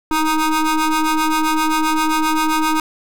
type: ring-modulated tone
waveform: 25% pulse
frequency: 311.1 Hz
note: D#4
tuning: in tune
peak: -8 dBFS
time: 0.11-2.8 s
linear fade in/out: 2 ms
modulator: 626 Hz
effects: none